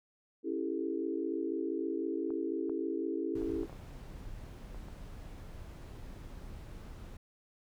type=chord; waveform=sine; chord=A dominant seventh; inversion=first; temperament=just; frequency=275 / 330 / 396 / 440 Hz; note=C#4 / E4 / G4 / A4; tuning=-14 / +2 / +18 / 0 cents; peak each=-39 / -35 / -38 / -41 dBFS; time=0.43-3.67 s; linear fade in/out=50 ms
type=clicks; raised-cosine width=1 ms; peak=-36 dBFS; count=8; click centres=2.305 / 2.696 / 3.419 / 3.633 / 3.696 / 3.728 / 4.746 / 4.885 s
type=noise; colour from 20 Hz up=brown; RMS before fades=-46 dBFS; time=3.35-7.17 s; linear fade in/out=5 ms
effects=none